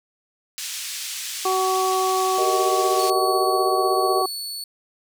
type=band-pass noise; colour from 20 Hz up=white; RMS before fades=-31 dBFS; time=0.58-3.1 s; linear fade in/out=0 ms; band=2600 to 7900 Hz; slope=12 dB/octave
type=harmonic tone; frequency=376 Hz; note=F#4; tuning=28 cents sharp; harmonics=1 / 2 / 3; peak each=-23 / -23 / -23 dBFS; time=1.45-4.26 s; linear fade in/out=5 ms
type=chord; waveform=sine; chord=Eb major; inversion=first; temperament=equal; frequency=392 / 466.2 / 622.3 Hz; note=G4 / Bb4 / Eb5; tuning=0 / 0 / 0 cents; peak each=-27 dBFS; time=2.38-4.22 s; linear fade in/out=2 ms
type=tone with tremolo; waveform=sawtooth; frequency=4435 Hz; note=C#8; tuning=in tune; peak=-25 dBFS; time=2.99-4.64 s; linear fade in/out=2 ms; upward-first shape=triangle; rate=0.95 Hz; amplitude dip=35%
effects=none